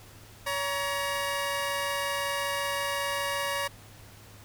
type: tone pair together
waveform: 15% pulse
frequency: 563 / 946.8 Hz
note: C#5 / A#5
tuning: +27 / +27 cents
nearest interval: major sixth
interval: 900 cents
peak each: -24 / -26 dBFS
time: 0.46-3.68 s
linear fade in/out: 10 ms
effects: added 103 Hz sine -52 dBFS peak until 4.44 s + pink hiss -52 dBFS RMS until 4.44 s